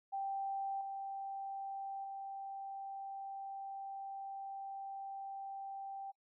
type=tone with level steps; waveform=sine; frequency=784 Hz; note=G5; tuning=in tune; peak=-36 / -40 / -42 dBFS; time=0.12-6.12 s; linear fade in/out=20 ms; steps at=0.81 / 2.04 s; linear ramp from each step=2 ms; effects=noise-tail reverb RT60 0.1 s tail -23 dB re dry